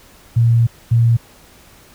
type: tone pair in turn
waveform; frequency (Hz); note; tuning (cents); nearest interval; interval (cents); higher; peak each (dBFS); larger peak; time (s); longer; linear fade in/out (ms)
sine; 116.54 / 116.54; A#2 / A#2; 0 / 0; unison; 0; neither; -9; neither; 0.36-0.67 / 0.91-1.17; first; 10
effects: pink hiss -46 dBFS RMS until 1.94 s